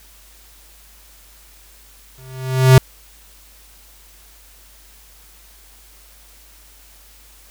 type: tone with exponential growth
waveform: square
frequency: 130.3 Hz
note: C3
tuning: 7 cents flat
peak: -3 dBFS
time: 2.18-2.78 s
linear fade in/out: 2 ms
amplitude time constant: 130 ms
effects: added 50 Hz sine -48 dBFS peak until 7.5 s + white hiss -48 dBFS RMS until 7.5 s

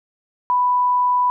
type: tone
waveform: sine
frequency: 990 Hz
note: B5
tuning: 4 cents sharp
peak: -14 dBFS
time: 0.5-1.3 s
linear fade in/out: 0 ms
effects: none

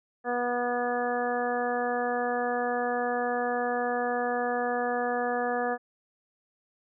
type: harmonic tone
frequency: 243.6 Hz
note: B3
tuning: 24 cents flat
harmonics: 1 / 2 / 3 / 4 / 5 / 6 / 7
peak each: -35 / -30 / -30 / -41 / -37 / -42 / -35 dBFS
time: 0.24-5.78 s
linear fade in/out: 50 ms
effects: none

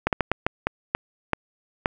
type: slowing click train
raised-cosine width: 0.5 ms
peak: -5 dBFS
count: 9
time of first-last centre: 0.07-1.859 s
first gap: 58 ms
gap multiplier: 1.37
effects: none

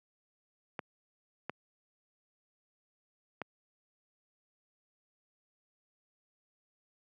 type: clicks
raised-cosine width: 0.5 ms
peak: -21 dBFS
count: 3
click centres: 0.792 / 1.496 / 3.417 s
effects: high-pass 150 Hz 12 dB/octave

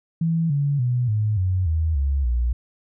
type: tone with pitch steps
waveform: sine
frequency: 164.7 / 142.55 / 123.39 / 106.79 / 92.43 / 80.01 / 69.25 / 59.94 Hz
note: E3 / C#3 / B2 / G#2 / F#2 / D#2 / C#2 / A#1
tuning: -1 / +49 / -1 / +49 / -1 / +49 / -1 / +49 cents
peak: -18 dBFS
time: 0.21-2.53 s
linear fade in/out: 5 ms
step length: 290 ms
effects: none

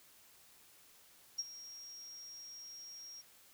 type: tone with ADSR envelope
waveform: sine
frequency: 5600 Hz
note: F8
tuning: 4 cents sharp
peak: -32 dBFS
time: 1.38-3.22 s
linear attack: 13 ms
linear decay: 33 ms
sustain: -16 dB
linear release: 19 ms
effects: white hiss -63 dBFS RMS until 3.53 s

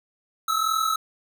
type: tone pair together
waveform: square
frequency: 1281 / 1323.1 Hz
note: E6 / E6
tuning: -50 / +6 cents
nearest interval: minor second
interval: 56 cents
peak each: -25 dBFS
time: 0.48-0.96 s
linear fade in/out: 5 ms
effects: none

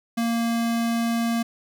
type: tone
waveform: square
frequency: 231.8 Hz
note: A#3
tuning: 10 cents flat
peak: -22 dBFS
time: 0.17-1.43 s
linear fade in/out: 10 ms
effects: none

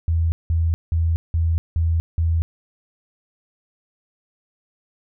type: tone bursts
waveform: sine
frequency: 82.41 Hz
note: E2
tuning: in tune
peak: -16 dBFS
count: 6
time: 0.08-2.42 s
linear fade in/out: 0 ms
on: 240 ms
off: 180 ms
effects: none

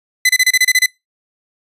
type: tone bursts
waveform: sawtooth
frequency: 2017 Hz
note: B6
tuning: 36 cents sharp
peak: -5 dBFS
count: 9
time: 0.25-0.861 s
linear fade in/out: 5 ms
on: 43 ms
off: 28 ms
effects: noise-tail reverb RT60 0.2 s tail -24 dB re dry + resampled to 32000 Hz

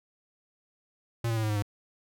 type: tone with pitch steps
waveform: square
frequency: 116.54 / 113.55 / 110.64 / 107.8 / 105.03 / 102.34 Hz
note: A#2 / A#2 / A2 / A2 / G#2 / G#2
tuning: 0 / -45 / +10 / -35 / +20 / -25 cents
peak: -27 dBFS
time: 1.24-1.624 s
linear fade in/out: 5 ms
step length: 64 ms
effects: none

